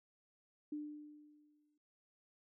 sine tone with exponential decay, 298.4 Hz, D4, 28 cents sharp, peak -38 dBFS, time 0.72-1.78 s, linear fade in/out 5 ms, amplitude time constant 230 ms, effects noise-tail reverb RT60 0.4 s tail -24 dB re dry

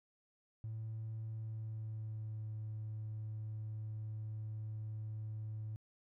triangle tone with pitch glide, 110.5 to 108.23 Hz, A2 to A2, +8 to -28 cents, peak -37 dBFS, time 0.64-5.76 s, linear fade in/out 0 ms, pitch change -36 cents, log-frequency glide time 1.27-2.49 s, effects tanh soft clip ceiling -37 dBFS

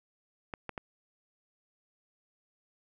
clicks, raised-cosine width 0.5 ms, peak -22 dBFS, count 3, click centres 0.538 / 0.693 / 0.778 s, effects none

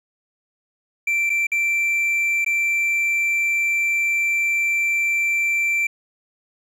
triangle tone with dropouts, 2346 Hz, D7, 2 cents flat, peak -16 dBFS, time 1.07-5.87 s, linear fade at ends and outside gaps 5 ms, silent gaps 1.296-1.3 / 1.469-1.517 / 2.447-2.462 s, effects none

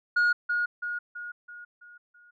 sine tone with echo, 1439 Hz, F#6, 49 cents flat, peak -17 dBFS, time 0.16-0.33 s, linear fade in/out 10 ms, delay 330 ms, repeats 6, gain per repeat -6 dB, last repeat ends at 2.31 s, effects tanh soft clip ceiling -19 dBFS

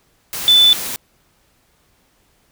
sine tone in noise, 3502 Hz, A7, 9 cents flat, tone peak -7 dBFS, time 0.48-0.73 s, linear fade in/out 0 ms, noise white, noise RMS -25 dBFS, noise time 0.33-0.96 s, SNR +15 dB, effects pink hiss -59 dBFS RMS until 2.51 s

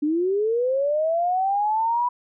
sine linear sweep, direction up, 287.9 to 987 Hz, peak -19 dBFS, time 0.02-2.09 s, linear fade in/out 10 ms, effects none

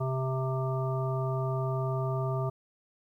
harmonic tone, 131.3 Hz, C3, 6 cents sharp, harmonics 1 / 3 / 5 / 7 / 9, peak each -29 / -36 / -36 / -42 / -39 dBFS, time 0-2.5 s, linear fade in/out 10 ms, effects 11-bit

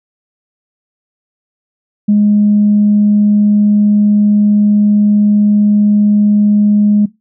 sine tone, 207.7 Hz, G#3, in tune, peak -5 dBFS, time 2.08-7.06 s, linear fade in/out 10 ms, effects noise-tail reverb RT60 0.2 s tail -20 dB re dry + tanh soft clip ceiling -1 dBFS

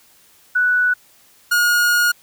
sine / 45% pulse tone pair in turn, 1480 / 1435.4 Hz, F#6 / F6, 0 / +47 cents, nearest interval minor second, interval 53 cents, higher first, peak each -13 dBFS, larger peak neither, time 0.55-0.94 / 1.51-2.12 s, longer second, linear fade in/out 10 ms, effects white hiss -52 dBFS RMS until 2.22 s

